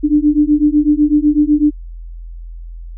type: beating tone pair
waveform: sine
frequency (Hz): 293.7 / 301.7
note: D4 / D4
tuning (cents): 0 / +47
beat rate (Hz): 8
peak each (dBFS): -12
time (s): 0.03-1.71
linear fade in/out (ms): 20
effects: added 42 Hz sine -27 dBFS peak until 2.97 s